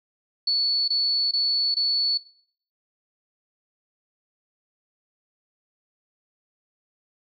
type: tone bursts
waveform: sine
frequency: 4435 Hz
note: C#8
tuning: in tune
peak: -19 dBFS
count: 4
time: 0.47-2.176 s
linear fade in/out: 5 ms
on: 410 ms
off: 22 ms
effects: noise-tail reverb RT60 0.6 s tail -22 dB re dry